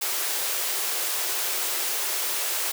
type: high-pass noise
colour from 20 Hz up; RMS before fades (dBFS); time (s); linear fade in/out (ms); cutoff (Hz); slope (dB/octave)
white; -27; 0.01-2.72; 10; 330; 96
effects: none